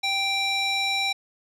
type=tone with band-pass filter; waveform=square; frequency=784 Hz; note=G5; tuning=in tune; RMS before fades=-25 dBFS; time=0.03-1.13 s; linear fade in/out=10 ms; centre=3400 Hz; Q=2.2; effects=none